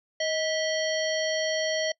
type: harmonic tone with a mistuned harmonic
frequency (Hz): 630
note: D#5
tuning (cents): +21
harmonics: 1 / 3 / 5 / 7 / 9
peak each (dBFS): -27 / -32 / -34 / -35 / -37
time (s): 0.2-1.92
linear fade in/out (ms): 5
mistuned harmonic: 3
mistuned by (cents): +66
effects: noise-tail reverb RT60 0.1 s tail -24 dB re dry